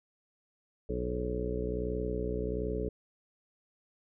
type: harmonic tone with a mistuned harmonic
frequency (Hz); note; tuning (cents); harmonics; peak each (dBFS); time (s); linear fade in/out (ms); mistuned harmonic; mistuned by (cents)
61.3; B1; -12; 1 / 2 / 3 / 4 / 5 / 6 / 7 / 8 / 9; -36 / -42 / -40 / -44 / -41 / -44 / -35 / -47 / -43; 0.89-2.89; 5; 8; +62
effects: none